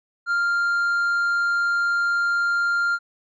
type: tone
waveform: triangle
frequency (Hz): 1396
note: F6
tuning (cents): -1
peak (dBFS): -17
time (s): 0.26-2.99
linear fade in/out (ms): 50
effects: resampled to 16000 Hz